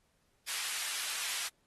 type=high-pass noise; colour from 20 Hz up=pink; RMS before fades=-37 dBFS; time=0.47-1.49 s; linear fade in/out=20 ms; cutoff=1900 Hz; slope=12 dB/octave; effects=pink hiss -74 dBFS RMS until 1.66 s + AAC 32 kbps